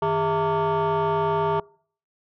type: tone with frequency modulation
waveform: sine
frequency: 657 Hz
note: E5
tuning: 6 cents flat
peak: -17 dBFS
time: 0.02-1.6 s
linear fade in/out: 5 ms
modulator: 250 Hz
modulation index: 1.8
effects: noise-tail reverb RT60 0.5 s tail -26 dB re dry + tanh soft clip ceiling -19 dBFS